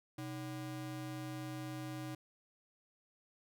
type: ring-modulated tone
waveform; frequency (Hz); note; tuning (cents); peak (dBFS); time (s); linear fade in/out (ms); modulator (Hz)
square; 220; A3; 0; -39; 0.18-2.15; 5; 91.9
effects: none